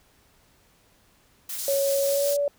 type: noise with tremolo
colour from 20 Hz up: blue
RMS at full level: -32 dBFS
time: 1.49-2.34 s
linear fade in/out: 5 ms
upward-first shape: triangle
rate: 5.3 Hz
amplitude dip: 40%
type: band-pass noise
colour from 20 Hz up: white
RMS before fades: -34 dBFS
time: 1.58-2.37 s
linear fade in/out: 10 ms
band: 4100 to 13000 Hz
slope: 24 dB/octave
type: tone with pitch glide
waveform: sine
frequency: 554.4 to 573.3 Hz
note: C#5 to D5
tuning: 0 to -42 cents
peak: -21 dBFS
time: 1.68-2.48 s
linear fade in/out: 2 ms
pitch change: +58 cents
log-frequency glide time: 2.03-2.36 s
effects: pink hiss -61 dBFS RMS until 2.58 s